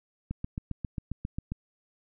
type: click train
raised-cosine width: 5 ms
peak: -20 dBFS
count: 10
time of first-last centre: 0.31-1.52 s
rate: 7.44 Hz
effects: none